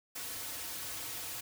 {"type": "noise with comb filter", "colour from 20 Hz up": "white", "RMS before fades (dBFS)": -41, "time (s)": [0.15, 1.41], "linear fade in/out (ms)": 10, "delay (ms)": 5, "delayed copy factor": -0.85, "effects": []}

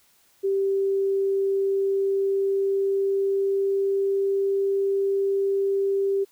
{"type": "tone with pitch glide", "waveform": "sine", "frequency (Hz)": [391.1, 393.4], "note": ["G4", "G4"], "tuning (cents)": [-4, 6], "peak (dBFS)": -20, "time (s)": [0.43, 6.25], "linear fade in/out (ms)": 20, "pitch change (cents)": 10, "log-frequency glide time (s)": [1.34, 4.65], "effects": ["white hiss -61 dBFS RMS until 6.31 s"]}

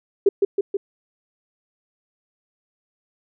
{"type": "tone with echo", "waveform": "sine", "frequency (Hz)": 397.3, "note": "G4", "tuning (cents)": 23, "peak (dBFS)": -10, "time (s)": [0.26, 0.29], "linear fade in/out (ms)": 5, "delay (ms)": 160, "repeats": 3, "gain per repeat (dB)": -3, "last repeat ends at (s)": 0.77, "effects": []}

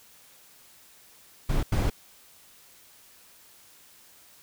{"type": "noise bursts at uneven times", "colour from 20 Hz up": "brown", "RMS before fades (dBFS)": -24, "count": 2, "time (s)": [[1.49, 1.63], [1.72, 1.9]], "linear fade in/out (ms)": 5, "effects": ["white hiss -55 dBFS RMS until 4.42 s"]}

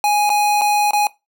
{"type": "tone with dropouts", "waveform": "square", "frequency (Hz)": 830.6, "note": "G#5", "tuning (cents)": 0, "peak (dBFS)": -14, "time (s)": [0.04, 1.07], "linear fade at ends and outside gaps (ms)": 1, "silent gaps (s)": [[0.294, 0.301], [0.612, 0.617], [0.909, 0.933]], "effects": ["noise-tail reverb RT60 0.2 s tail -19 dB re dry"]}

